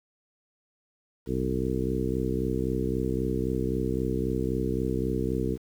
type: harmonic tone with a mistuned harmonic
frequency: 63.8 Hz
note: C2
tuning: 43 cents flat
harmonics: 1 / 2 / 3 / 4 / 5 / 6 / 7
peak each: -33 / -33 / -33 / -33 / -33 / -33 / -33 dBFS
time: 1.26-5.58 s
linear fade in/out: 50 ms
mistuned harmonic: 1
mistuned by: -61 cents
effects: 9-bit